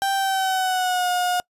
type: tone with pitch glide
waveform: 35% pulse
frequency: 784 to 718.9 Hz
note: G5 to F5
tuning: 0 to +50 cents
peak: -18 dBFS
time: 0.02-1.4 s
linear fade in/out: 0 ms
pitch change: -150 cents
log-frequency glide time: 0.14-1.09 s
effects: noise-tail reverb RT60 0.1 s tail -26 dB re dry + resampled to 32000 Hz